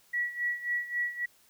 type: tone with tremolo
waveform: sine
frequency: 1934 Hz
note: B6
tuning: 37 cents flat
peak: -26 dBFS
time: 0.13-1.26 s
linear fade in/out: 10 ms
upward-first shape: sine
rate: 3.7 Hz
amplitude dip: 80%
effects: white hiss -63 dBFS RMS until 1.49 s